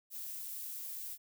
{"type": "noise", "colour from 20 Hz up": "violet", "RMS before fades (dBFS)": -43, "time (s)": [0.1, 1.18], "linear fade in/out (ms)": 50, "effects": []}